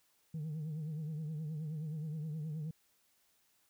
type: tone with vibrato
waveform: sine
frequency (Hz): 154.8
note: D#3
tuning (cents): -9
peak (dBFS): -35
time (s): 0.34-2.71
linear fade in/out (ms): 5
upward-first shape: triangle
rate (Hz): 9.5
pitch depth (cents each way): 97
effects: tanh soft clip ceiling -36 dBFS + white hiss -73 dBFS RMS until 3.69 s